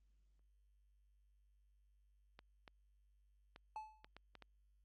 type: clicks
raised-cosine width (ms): 0.3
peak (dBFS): -39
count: 7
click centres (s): 2.391 / 2.678 / 3.561 / 4.045 / 4.166 / 4.353 / 4.423
type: tone with exponential decay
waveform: triangle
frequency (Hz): 866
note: A5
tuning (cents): -28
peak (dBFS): -40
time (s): 3.76-4.07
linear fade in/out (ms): 1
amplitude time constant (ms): 67
effects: added 50 Hz sine -70 dBFS peak until 4.84 s + Opus 32 kbps